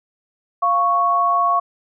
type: tone pair together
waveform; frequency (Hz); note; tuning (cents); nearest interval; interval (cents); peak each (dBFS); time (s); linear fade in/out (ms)
sine; 696.7 / 1108.7; F5 / C#6; -4 / 0; minor sixth; 804; -20 / -15; 0.62-1.6; 10
effects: none